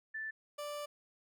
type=tone pair in turn; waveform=sine / 30% pulse; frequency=1760 / 587.3 Hz; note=A6 / D5; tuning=0 / 0 cents; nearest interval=octave + perfect fifth; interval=1900 cents; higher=first; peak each=-38 / -37 dBFS; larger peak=second; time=0.14-0.31 / 0.58-0.86 s; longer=second; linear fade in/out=10 ms; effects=none